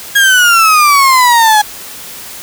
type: exponential sweep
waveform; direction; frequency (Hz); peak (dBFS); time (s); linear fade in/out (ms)
35% pulse; down; 1649 to 830.6; -3; 0.15-1.62; 10
effects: white hiss -28 dBFS RMS until 2.42 s